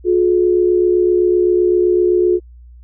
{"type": "tone pair together", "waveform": "sine", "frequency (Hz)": [358.4, 426.2], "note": ["F4", "G#4"], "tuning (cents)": [45, 45], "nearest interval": "minor third", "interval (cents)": 300, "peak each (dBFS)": [-11, -17], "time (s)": [0.04, 2.4], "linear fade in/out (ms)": 50, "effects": ["added 60 Hz sine -37 dBFS peak until 2.83 s"]}